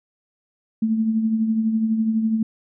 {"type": "tone with tremolo", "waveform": "sine", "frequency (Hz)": 221.6, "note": "A3", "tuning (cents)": 13, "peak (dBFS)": -15, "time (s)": [0.82, 2.43], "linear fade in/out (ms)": 5, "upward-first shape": "triangle", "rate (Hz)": 12, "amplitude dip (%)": 55, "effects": []}